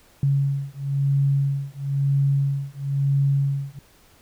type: beating tone pair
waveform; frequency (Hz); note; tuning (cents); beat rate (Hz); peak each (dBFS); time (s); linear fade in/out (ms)
sine; 138.59 / 139.59; C#3 / C#3; 0 / +12; 1; -22; 0.23-3.79; 2
effects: pink hiss -55 dBFS RMS until 4.21 s